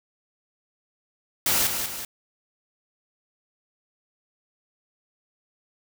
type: noise with echo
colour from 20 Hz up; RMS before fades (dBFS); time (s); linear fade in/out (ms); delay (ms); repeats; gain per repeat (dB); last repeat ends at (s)
white; -22; 1.46-1.67; 2; 190; 2; -6; 2.05
effects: none